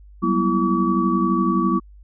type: tone cluster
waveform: sine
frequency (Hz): 187.1 / 198.9 / 241.7 / 332.4 / 1141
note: F#3 / G3 / B3 / E4 / C#6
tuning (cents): +20 / +25 / -37 / +15 / +50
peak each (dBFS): -22 / -26 / -23 / -22 / -22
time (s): 0.22-1.8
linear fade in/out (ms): 20
effects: added 50 Hz sine -42 dBFS peak until 2.03 s